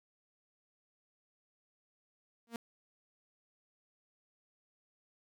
sawtooth tone with exponential growth, 232.4 Hz, A#3, 5 cents flat, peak -31 dBFS, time 2.47-2.56 s, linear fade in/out 2 ms, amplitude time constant 18 ms, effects none

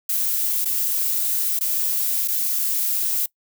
violet noise with dropouts, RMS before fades -22 dBFS, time 0.09-3.26 s, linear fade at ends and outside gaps 5 ms, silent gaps 0.647-0.655 / 1.591-1.609 / 2.277-2.283 s, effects noise-tail reverb RT60 0.1 s tail -22 dB re dry

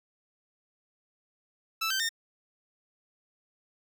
15% pulse tone with pitch steps, 1320 / 1551.7 / 1824.1 Hz, E6 / G6 / A#6, +2 / -18 / -38 cents, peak -21 dBFS, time 1.81-2.092 s, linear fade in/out 10 ms, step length 94 ms, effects none

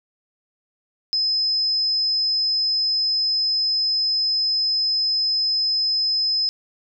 sine tone, 5100 Hz, D#8, 42 cents sharp, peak -18 dBFS, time 1.13-6.49 s, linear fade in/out 0 ms, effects none

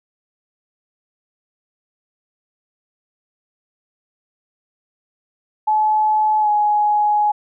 sine tone with pitch glide, 858 to 837.4 Hz, A5 to G#5, -44 to +14 cents, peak -13 dBFS, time 5.67-7.32 s, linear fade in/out 10 ms, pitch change -42 cents, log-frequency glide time 6.4-6.49 s, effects none

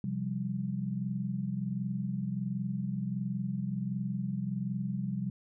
sine chord, C suspended fourth, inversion none, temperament equal, 130.81 / 174.61 / 196 Hz, C3 / F3 / G3, 0 / 0 / 0 cents, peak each -36 / -37 / -34 dBFS, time 0.04-5.3 s, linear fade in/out 2 ms, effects none

